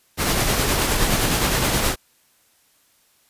pink noise with tremolo, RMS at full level -18 dBFS, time 0.17-1.96 s, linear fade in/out 50 ms, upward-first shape triangle, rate 9.6 Hz, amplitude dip 40%, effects white hiss -60 dBFS RMS until 3.29 s + resampled to 32000 Hz

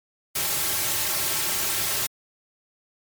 white noise with comb filter, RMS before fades -25 dBFS, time 0.35-2.07 s, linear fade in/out 10 ms, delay 4.1 ms, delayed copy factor -0.7, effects MP3 96 kbps

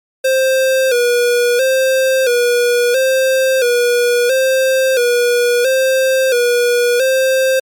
square tone with vibrato, 504 Hz, B4, 35 cents sharp, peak -11 dBFS, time 0.24-7.6 s, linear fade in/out 10 ms, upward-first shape square, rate 0.74 Hz, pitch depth 74 cents each way, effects MP3 96 kbps

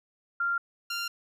sine / 15% pulse tone pair in turn, 1390 / 1390 Hz, F6 / F6, -9 / -9 cents, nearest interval unison, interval 0 cents, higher neither, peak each -25 / -24 dBFS, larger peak second, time 0.4-0.58 / 0.9-1.08 s, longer neither, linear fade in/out 5 ms, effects low-pass 12000 Hz 12 dB/octave

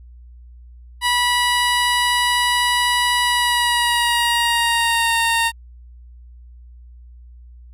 15% pulse tone with pitch glide, 976 to 921.2 Hz, B5 to A#5, -21 to -21 cents, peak -9 dBFS, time 1.01-5.52 s, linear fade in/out 50 ms, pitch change -100 cents, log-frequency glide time 3.25-5.16 s, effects added 60 Hz sine -39 dBFS peak until 7.73 s + resampled to 32000 Hz

